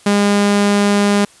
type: tone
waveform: sawtooth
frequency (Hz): 203.4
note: G#3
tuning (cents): -36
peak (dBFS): -7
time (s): 0.06-1.25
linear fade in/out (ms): 5
effects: white hiss -46 dBFS RMS until 1.4 s + resampled to 24000 Hz